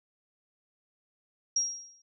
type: tone with exponential decay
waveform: sine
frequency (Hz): 5630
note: F8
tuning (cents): +13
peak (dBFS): -22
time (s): 1.56-2.02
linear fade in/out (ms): 5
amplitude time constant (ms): 100
effects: none